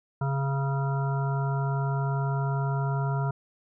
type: harmonic tone with a mistuned harmonic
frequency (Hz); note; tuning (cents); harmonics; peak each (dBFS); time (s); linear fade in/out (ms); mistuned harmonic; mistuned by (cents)
137.5; C#3; -14; 1 / 3 / 5 / 7 / 9 / 10; -25 / -38 / -37 / -36 / -44 / -39; 0.21-3.31; 5; 9; +21
effects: none